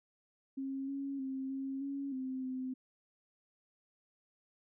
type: tone with pitch steps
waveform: sine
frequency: 269.8 / 276.1 / 265.8 / 269.5 / 277.6 / 260.6 / 258.1 Hz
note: C#4 / C#4 / C4 / C#4 / C#4 / C4 / C4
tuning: -47 / -7 / +27 / -49 / +3 / -7 / -23 cents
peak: -36 dBFS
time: 0.57-2.74 s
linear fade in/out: 10 ms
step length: 310 ms
effects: none